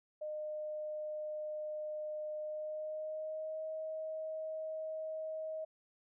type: tone with pitch glide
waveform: sine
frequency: 610 to 631.1 Hz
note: D#5 to D#5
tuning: -34 to +24 cents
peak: -38 dBFS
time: 0.21-5.65 s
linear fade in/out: 10 ms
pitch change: +58 cents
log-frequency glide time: 2.39-3.67 s
effects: none